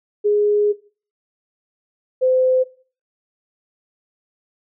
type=tone pair in turn; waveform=sine; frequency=415.3 / 514 Hz; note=G#4 / C5; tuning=0 / -31 cents; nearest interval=major third; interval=369 cents; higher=second; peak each=-13 dBFS; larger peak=neither; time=0.24-0.73 / 2.21-2.64 s; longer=first; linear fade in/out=20 ms; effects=noise-tail reverb RT60 0.4 s tail -18 dB re dry